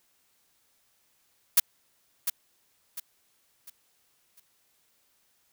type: noise with echo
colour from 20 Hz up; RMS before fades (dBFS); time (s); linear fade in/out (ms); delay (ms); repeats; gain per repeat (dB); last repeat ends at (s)
blue; -18; 1.57-1.6; 5; 700; 4; -9; 4.4
effects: white hiss -69 dBFS RMS until 5.52 s